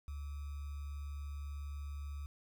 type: tone with sample-and-hold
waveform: sine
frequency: 71.8 Hz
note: D2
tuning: 39 cents flat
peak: -40 dBFS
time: 0.08-2.26 s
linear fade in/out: 0 ms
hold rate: 1225 Hz
effects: none